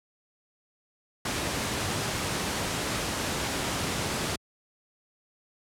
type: noise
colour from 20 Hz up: pink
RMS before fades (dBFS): -29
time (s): 1.25-4.36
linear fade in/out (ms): 5
effects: high-pass 80 Hz 12 dB/octave + low-pass 10000 Hz 12 dB/octave